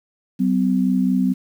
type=tone pair together; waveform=sine; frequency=189.74 / 254.3 Hz; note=F#3 / C4; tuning=+44 / -49 cents; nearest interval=perfect fourth; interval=507 cents; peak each=-18 dBFS; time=0.39-1.34 s; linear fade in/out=20 ms; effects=8-bit